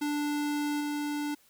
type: tone with level steps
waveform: square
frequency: 293.7 Hz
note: D4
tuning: in tune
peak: -29 / -31 dBFS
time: 0.01-1.35 s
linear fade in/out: 10 ms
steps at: 0.8 s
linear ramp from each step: 10 ms
effects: white hiss -63 dBFS RMS until 1.49 s